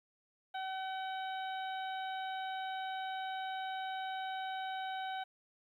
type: harmonic tone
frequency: 760 Hz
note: F#5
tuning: 46 cents sharp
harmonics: 1 / 2 / 3 / 4 / 5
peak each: -38 / -45 / -54 / -51 / -51 dBFS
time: 0.54-5.24 s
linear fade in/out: 10 ms
effects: 12-bit